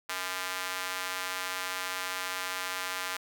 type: tone with high-pass filter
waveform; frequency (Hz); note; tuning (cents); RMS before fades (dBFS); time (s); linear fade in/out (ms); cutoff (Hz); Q
square; 92.5; F#2; 0; -35; 0.09-3.17; 5; 1300; 1
effects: none